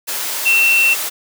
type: tone in noise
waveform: sine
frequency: 2700 Hz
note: E7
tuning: 41 cents sharp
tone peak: -10 dBFS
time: 0.45-0.95 s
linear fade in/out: 20 ms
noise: white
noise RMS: -22 dBFS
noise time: 0.07-1.1 s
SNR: +9 dB
effects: high-pass 400 Hz 12 dB/octave